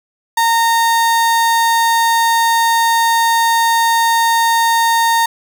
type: tone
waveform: 35% pulse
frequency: 920 Hz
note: A#5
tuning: 23 cents flat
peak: -9 dBFS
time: 0.37-5.26 s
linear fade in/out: 5 ms
effects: none